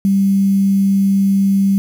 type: tone with quantisation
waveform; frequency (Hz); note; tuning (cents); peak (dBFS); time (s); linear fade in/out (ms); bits
sine; 196; G3; 0; -10; 0.05-1.78; 0; 6
effects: none